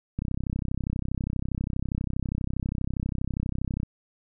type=click train; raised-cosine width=5 ms; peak=-16 dBFS; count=119; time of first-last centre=0.19-3.832 s; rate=32.4 Hz; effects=none